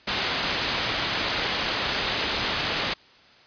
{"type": "low-pass noise", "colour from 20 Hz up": "white", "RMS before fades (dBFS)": -27, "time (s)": [0.07, 2.94], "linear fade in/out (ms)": 10, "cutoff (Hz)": 4600, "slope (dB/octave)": 24, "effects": ["white hiss -53 dBFS RMS until 3.46 s", "resampled to 11025 Hz"]}